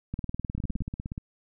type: two click trains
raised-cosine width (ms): 5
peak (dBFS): -21 / -19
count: 11 / 14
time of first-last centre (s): 0.58-1.179 / 0.14-0.807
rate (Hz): 16.7 / 19.5
effects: none